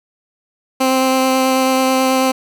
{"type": "tone with vibrato", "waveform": "15% pulse", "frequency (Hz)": 261.6, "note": "C4", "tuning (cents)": 0, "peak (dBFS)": -6, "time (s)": [0.8, 2.32], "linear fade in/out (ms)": 10, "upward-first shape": "sine", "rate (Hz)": 9.2, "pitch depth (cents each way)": 9, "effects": []}